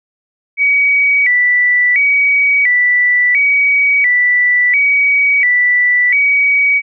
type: tone with vibrato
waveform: sine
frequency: 2112 Hz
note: C7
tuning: 16 cents sharp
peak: -8 dBFS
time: 0.57-6.82 s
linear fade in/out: 50 ms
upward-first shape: square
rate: 0.72 Hz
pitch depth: 120 cents each way
effects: none